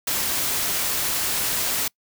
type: noise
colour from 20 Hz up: white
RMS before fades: -24 dBFS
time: 0.07-1.88 s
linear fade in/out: 5 ms
effects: noise-tail reverb RT60 0.1 s tail -26 dB re dry